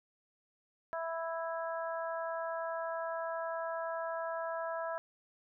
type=harmonic tone; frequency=329.6 Hz; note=E4; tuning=in tune; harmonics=2 / 3 / 4 / 5; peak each=-37 / -41 / -43 / -45 dBFS; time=0.93-4.98 s; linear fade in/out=0 ms; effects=none